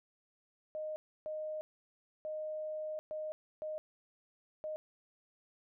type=tone bursts at uneven times; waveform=sine; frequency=618 Hz; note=D#5; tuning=12 cents flat; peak=-37 dBFS; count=6; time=0.75-0.96 / 1.26-1.61 / 2.25-2.99 / 3.11-3.32 / 3.62-3.78 / 4.64-4.76 s; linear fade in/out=0 ms; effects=none